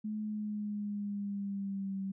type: tone with pitch glide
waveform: sine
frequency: 213.6 to 193.62 Hz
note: G#3 to G3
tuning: +49 to -21 cents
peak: -34 dBFS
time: 0.04-2.12 s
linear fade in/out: 10 ms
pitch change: -170 cents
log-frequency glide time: 0.21-1.99 s
effects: none